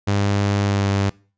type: tone with pitch glide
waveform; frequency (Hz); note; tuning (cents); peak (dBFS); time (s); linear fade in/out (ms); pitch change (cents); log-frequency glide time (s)
sawtooth; 100.8 to 99.07; G2 to G2; +49 to +19; -13; 0.07-1.1; 10; -30; 0.64-0.88
effects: noise-tail reverb RT60 0.4 s tail -24 dB re dry + resampled to 16000 Hz